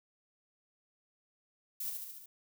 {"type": "noise with echo", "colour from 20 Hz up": "violet", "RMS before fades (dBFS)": -38, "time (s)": [1.8, 1.9], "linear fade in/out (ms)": 5, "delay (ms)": 72, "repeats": 5, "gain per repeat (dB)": -3, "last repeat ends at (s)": 2.26, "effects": []}